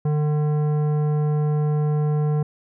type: tone with tanh clipping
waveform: sine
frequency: 150 Hz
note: D3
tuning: 37 cents sharp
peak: -20 dBFS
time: 0.05-2.43 s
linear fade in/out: 5 ms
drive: 13 dB
effects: none